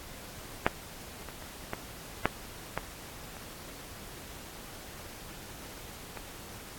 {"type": "clicks", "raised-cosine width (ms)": 0.5, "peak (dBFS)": [-6, -25, -29, -17, -7, -14, -28, -24], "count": 8, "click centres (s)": [0.665, 1.287, 1.424, 1.734, 2.256, 2.776, 3.368, 6.173], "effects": ["pink hiss -46 dBFS RMS until 6.78 s", "AAC 64 kbps"]}